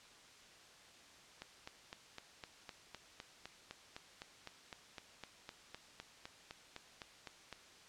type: click train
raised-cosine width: 0.2 ms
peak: -29 dBFS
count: 25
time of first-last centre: 1.42-7.527 s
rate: 3.93 Hz
effects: white hiss -60 dBFS RMS until 7.88 s + low-pass 6000 Hz 12 dB/octave